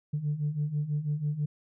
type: beating tone pair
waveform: sine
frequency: 144.7 / 150.8 Hz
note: D3 / D3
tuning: -25 / +46 cents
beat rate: 6.1 Hz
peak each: -32 / -28 dBFS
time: 0.13-1.46 s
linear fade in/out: 10 ms
effects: tanh soft clip ceiling -22 dBFS